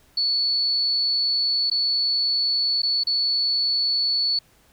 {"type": "tone with dropouts", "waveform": "sine", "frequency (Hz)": 4435, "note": "C#8", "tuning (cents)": 0, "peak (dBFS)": -19, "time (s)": [0.17, 4.39], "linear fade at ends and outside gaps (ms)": 5, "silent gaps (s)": [[1.7, 1.713], [2.82, 2.831], [3.036, 3.069]], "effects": ["pink hiss -58 dBFS RMS until 4.72 s"]}